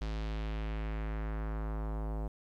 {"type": "tone with low-pass filter sweep", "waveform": "square", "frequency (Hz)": 53.6, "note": "A1", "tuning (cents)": -45, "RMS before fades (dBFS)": -36, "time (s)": [0.01, 2.28], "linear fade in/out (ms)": 5, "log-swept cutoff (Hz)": [4700, 790], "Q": 1.4, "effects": ["11-bit"]}